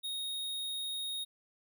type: tone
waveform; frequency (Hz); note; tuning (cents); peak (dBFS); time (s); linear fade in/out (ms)
square; 3734; A#7; +2; -36; 0.03-1.25; 20
effects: none